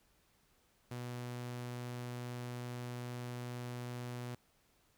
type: tone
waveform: sawtooth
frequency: 122.4 Hz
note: B2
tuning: 15 cents flat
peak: -37 dBFS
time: 0.91-4.35 s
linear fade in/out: 5 ms
effects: pink hiss -72 dBFS RMS until 4.97 s